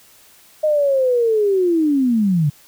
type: linear sweep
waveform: sine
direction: down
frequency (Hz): 622.3 to 138.6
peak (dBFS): -13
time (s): 0.63-2.5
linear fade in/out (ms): 10
effects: white hiss -49 dBFS RMS until 2.67 s